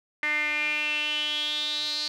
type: tone with band-pass filter sweep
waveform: sawtooth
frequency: 299.7 Hz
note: D4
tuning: 35 cents sharp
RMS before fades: -28 dBFS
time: 0.23-2.08 s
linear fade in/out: 0 ms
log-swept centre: 2000 to 4400 Hz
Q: 8.6
effects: none